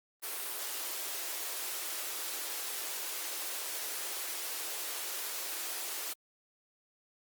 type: high-pass noise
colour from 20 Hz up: white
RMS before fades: -38 dBFS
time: 0.22-6.14 s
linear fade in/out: 20 ms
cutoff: 310 Hz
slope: 48 dB/octave
effects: Opus 32 kbps